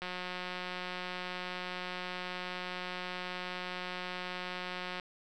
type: click train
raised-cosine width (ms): 0.3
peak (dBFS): -23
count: 902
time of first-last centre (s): 0.02-4.998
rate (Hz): 181
effects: none